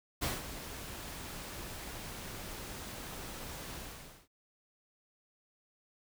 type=noise with ADSR envelope; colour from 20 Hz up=pink; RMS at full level=-33 dBFS; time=0.21-4.28 s; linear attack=21 ms; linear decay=180 ms; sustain=-11 dB; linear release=520 ms; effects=none